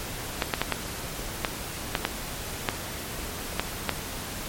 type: clicks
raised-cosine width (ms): 0.3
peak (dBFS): -6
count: 10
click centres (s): 0.422 / 0.538 / 0.616 / 0.723 / 1.448 / 1.952 / 2.051 / 2.688 / 3.596 / 3.893
effects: pink hiss -35 dBFS RMS until 4.48 s + MP3 64 kbps